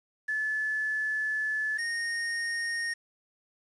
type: tone pair in turn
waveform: sine / square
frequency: 1730 / 1853 Hz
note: A6 / A#6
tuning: -30 / -11 cents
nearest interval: minor second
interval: 119 cents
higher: second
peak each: -27 / -30 dBFS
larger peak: first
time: 0.28-1.78 / 1.78-2.94 s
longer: first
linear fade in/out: 10 ms
effects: resampled to 22050 Hz + 9-bit